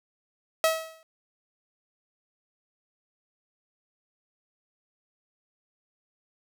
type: tone with exponential decay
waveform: sawtooth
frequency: 644 Hz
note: E5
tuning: 41 cents flat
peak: -14 dBFS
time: 0.64-1.03 s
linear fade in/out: 1 ms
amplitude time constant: 84 ms
effects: none